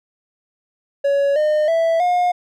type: tone with pitch steps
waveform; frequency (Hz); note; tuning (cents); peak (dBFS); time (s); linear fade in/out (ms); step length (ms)
triangle; 561 / 608.3 / 659.5 / 715; C#5 / D#5 / E5 / F5; +21 / -39 / +1 / +41; -12; 1.04-2.32; 10; 320
effects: none